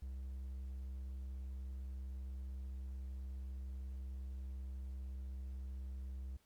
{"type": "tone", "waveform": "triangle", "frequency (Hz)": 65.41, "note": "C2", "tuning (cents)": 0, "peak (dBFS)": -40, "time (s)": [0.02, 6.37], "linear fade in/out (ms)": 5, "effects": ["pink hiss -74 dBFS RMS until 6.45 s", "MP3 96 kbps"]}